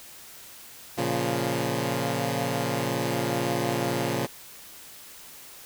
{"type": "chord", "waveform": "10% pulse", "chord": "Bb minor", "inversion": "none", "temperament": "equal", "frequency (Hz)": [116.54, 138.59, 174.61], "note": ["Bb2", "Db3", "F3"], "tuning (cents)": [0, 0, 0], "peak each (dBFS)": [-21, -21, -23], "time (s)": [0.97, 4.27], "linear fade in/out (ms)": 20, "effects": ["white hiss -46 dBFS RMS until 5.65 s"]}